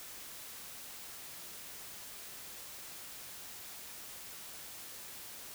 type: silence
effects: white hiss -48 dBFS RMS until 5.54 s